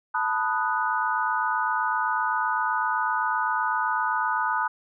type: chord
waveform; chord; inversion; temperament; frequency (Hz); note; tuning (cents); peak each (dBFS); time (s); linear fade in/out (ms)
sine; B dominant seventh; third; equal; 880 / 987.8 / 1244.5 / 1480; A5 / B5 / D#6 / F#6; 0 / 0 / 0 / 0; -28; 0.14-4.68; 10
effects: none